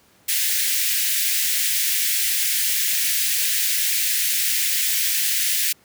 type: high-pass noise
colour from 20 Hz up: white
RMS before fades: -21 dBFS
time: 0.28-5.73 s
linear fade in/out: 10 ms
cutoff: 1700 Hz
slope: 48 dB/octave
effects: pink hiss -56 dBFS RMS until 5.84 s + high-pass 100 Hz 12 dB/octave